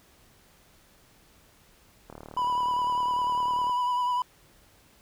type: click train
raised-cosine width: 1 ms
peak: -28 dBFS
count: 61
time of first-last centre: 2.1-3.696 s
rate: 37.6 Hz
type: tone with vibrato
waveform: triangle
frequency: 987 Hz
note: B5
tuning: 1 cent flat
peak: -22 dBFS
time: 2.37-4.22 s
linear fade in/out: 2 ms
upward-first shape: sine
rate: 10 Hz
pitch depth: 27 cents each way
effects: pink hiss -59 dBFS RMS until 5.01 s